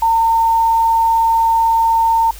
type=tone; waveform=sine; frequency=909 Hz; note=A#5; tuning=44 cents flat; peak=-10 dBFS; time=0.02-2.31 s; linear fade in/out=5 ms; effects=added 50 Hz sine -33 dBFS peak until 2.39 s + white hiss -38 dBFS RMS until 2.39 s